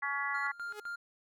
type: harmonic tone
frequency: 281.3 Hz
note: C#4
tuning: 26 cents sharp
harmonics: 3 / 4 / 5 / 6 / 7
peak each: -42 / -37 / -41 / -38 / -36 dBFS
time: 0.02-0.52 s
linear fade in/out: 10 ms
type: tone with tremolo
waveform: triangle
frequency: 1400 Hz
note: F6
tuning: 4 cents sharp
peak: -35 dBFS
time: 0.34-0.96 s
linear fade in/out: 10 ms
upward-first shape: square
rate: 3.9 Hz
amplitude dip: 80%
type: tone with exponential growth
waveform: sawtooth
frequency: 420 Hz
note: G#4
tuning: 19 cents sharp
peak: -36 dBFS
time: 0.64-0.8 s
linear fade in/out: 5 ms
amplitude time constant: 34 ms
effects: none